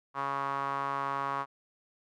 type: tone with band-pass filter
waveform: sawtooth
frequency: 138.59 Hz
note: C#3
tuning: in tune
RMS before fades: -33 dBFS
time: 0.14-1.46 s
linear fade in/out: 50 ms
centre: 1100 Hz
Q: 4.6
effects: none